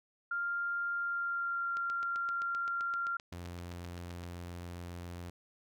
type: tone with pitch glide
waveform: sine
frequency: 1396.9 to 1384 Hz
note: F6 to F6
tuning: 0 to -16 cents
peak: -32 dBFS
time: 0.31-3.17 s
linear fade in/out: 5 ms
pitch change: -16 cents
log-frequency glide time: 0.95-1.63 s
type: click train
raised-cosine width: 0.2 ms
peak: -30 dBFS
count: 20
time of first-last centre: 1.77-4.238 s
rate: 7.7 Hz
type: tone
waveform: sawtooth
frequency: 87.31 Hz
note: F2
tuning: in tune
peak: -38 dBFS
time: 3.32-5.3 s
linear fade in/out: 5 ms
effects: none